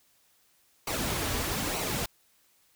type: noise with flanger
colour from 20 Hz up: pink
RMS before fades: -31 dBFS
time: 0.87-2.06 s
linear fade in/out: 5 ms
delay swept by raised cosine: 0.57 to 5.77 ms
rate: 1.1 Hz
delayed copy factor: -0.6
effects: white hiss -66 dBFS RMS until 2.75 s